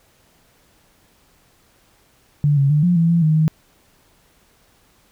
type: tone with pitch steps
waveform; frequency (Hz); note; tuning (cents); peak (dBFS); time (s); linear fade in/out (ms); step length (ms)
sine; 146.2 / 138.6 / 149.4 / 176.6 / 166.2 / 169.3 / 155.7 / 157; D3 / C#3 / D3 / F3 / E3 / E3 / D#3 / D#3; -7 / 0 / +30 / +20 / +15 / +46 / +2 / +16; -12; 2.44-3.48; 0; 130
effects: pink hiss -57 dBFS RMS until 5.11 s